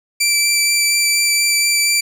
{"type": "tone with vibrato", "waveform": "15% pulse", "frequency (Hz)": 2336, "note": "D7", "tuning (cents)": -10, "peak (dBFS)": -6, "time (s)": [0.2, 2.01], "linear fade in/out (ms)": 10, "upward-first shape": "sine", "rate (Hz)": 4.2, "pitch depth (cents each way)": 10, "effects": []}